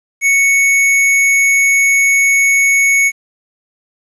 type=tone; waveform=square; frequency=2217 Hz; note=C#7; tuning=in tune; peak=-9 dBFS; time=0.21-3.12 s; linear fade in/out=50 ms; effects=resampled to 24000 Hz + 8-bit